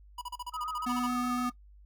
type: tone bursts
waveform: square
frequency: 978 Hz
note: B5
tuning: 17 cents flat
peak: -37 dBFS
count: 13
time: 0.18-1.066 s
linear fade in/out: 5 ms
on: 34 ms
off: 37 ms
type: tone with vibrato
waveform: sine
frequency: 1248 Hz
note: D#6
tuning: 5 cents sharp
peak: -34 dBFS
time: 0.52-1.52 s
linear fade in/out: 50 ms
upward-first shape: square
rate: 7 Hz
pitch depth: 33 cents each way
type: tone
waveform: square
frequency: 246.9 Hz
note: B3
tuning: in tune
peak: -31 dBFS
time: 0.86-1.5 s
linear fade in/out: 10 ms
effects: noise-tail reverb RT60 0.1 s tail -18 dB re dry + added 50 Hz sine -52 dBFS peak until 1.85 s